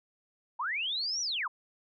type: linear two-way sweep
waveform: sine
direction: up then down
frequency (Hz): 870 to 5920 to 870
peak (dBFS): -30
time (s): 0.59-1.48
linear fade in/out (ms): 10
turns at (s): 1.21
effects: none